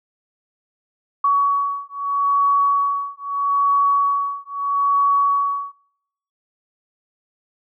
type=beating tone pair; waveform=sine; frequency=1126 / 1126.78 Hz; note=C#6 / C#6; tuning=+27 / +28 cents; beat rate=0.78 Hz; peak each=-19 dBFS; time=1.24-5.72 s; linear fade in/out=5 ms; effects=noise-tail reverb RT60 0.7 s tail -19 dB re dry